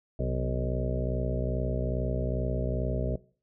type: harmonic tone with a mistuned harmonic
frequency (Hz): 62.4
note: B1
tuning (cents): +19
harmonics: 1 / 2 / 3 / 4 / 6 / 7 / 8 / 9 / 10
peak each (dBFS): -31 / -32 / -38 / -38 / -39 / -38 / -41 / -40 / -37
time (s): 0.19-3.16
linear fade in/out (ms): 5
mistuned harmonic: 2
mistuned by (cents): +77
effects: noise-tail reverb RT60 0.4 s tail -20 dB re dry